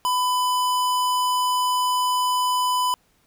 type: tone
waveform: square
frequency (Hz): 1000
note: B5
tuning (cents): +21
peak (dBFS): -20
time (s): 0.05-2.94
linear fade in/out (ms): 0
effects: pink hiss -63 dBFS RMS until 3.26 s